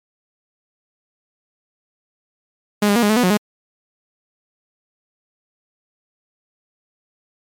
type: tone with pitch steps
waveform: sawtooth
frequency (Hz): 207.5 / 202.7 / 237.7 / 206.5 / 216.7 / 246.5 / 181.6 / 208.8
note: G#3 / G#3 / A#3 / G#3 / A3 / B3 / F#3 / G#3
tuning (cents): -1 / -42 / +34 / -10 / -26 / -3 / -32 / +10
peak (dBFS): -9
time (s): 2.82-3.372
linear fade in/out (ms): 5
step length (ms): 69
effects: MP3 96 kbps